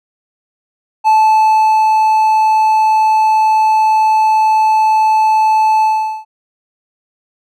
triangle tone with ADSR envelope, 871 Hz, A5, 18 cents flat, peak -4 dBFS, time 1.04-6.25 s, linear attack 34 ms, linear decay 790 ms, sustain -2 dB, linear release 420 ms, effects none

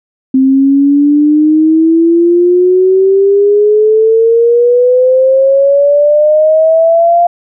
sine exponential sweep, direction up, 261.6 to 698.5 Hz, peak -4 dBFS, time 0.34-7.27 s, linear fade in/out 5 ms, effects none

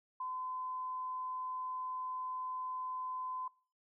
sine tone, 1021 Hz, C6, 43 cents flat, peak -37 dBFS, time 0.2-3.48 s, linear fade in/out 5 ms, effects noise-tail reverb RT60 0.4 s tail -23 dB re dry

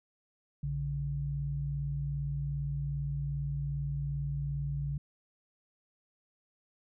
sine tone pair together, 59.87 / 142.4 Hz, A#1 / C#3, +47 / +47 cents, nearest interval octave + minor third, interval 1500 cents, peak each -38 / -32 dBFS, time 0.63-4.98 s, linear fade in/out 5 ms, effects none

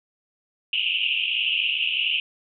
white band-pass noise, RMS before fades -24 dBFS, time 0.73-2.2 s, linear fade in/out 2 ms, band 2600 to 3000 Hz, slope 96 dB/octave, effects none

